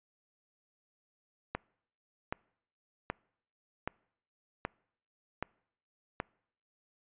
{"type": "click train", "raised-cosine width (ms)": 0.5, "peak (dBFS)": -18, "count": 7, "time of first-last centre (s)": [1.55, 6.201], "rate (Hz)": 1.29, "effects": ["noise-tail reverb RT60 0.7 s tail -26 dB re dry", "resampled to 8000 Hz"]}